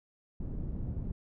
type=low-pass noise; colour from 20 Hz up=pink; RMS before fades=-36 dBFS; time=0.4-1.12 s; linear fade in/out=5 ms; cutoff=200 Hz; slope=12 dB/octave; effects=none